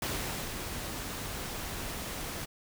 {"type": "noise with ADSR envelope", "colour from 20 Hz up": "pink", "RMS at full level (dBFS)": -33, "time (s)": [0.02, 2.46], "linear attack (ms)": 4, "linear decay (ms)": 470, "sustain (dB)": -5, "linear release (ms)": 21, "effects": []}